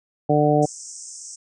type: harmonic tone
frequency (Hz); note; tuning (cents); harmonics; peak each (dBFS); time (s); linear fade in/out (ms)
148.9; D3; +24; 1 / 2 / 3 / 4 / 5; -21 / -21 / -21 / -21 / -21; 0.29-0.66; 10
type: band-pass noise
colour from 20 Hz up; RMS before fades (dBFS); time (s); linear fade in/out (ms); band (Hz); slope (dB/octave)
white; -38; 0.62-1.36; 10; 5400 to 8500; 96
effects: none